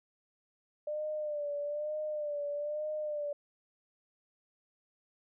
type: tone with vibrato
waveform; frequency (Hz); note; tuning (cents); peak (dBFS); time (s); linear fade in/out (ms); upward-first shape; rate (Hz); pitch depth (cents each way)
sine; 595; D5; +22; -33; 0.87-3.33; 5; sine; 1.1; 50
effects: none